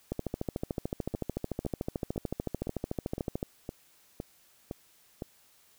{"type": "two click trains", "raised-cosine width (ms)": 2, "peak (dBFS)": [-18, -22], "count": [46, 9], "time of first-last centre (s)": [[0.12, 3.429], [1.14, 5.222]], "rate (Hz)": [13.6, 1.96], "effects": ["white hiss -63 dBFS RMS until 5.78 s"]}